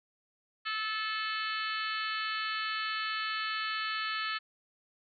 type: harmonic tone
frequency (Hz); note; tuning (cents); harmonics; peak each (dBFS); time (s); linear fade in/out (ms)
435.3; A4; -19; 3 / 4 / 5 / 6 / 7 / 8 / 9 / 10; -36 / -37 / -43 / -41 / -41 / -46 / -47 / -42; 0.65-4.39; 20
effects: none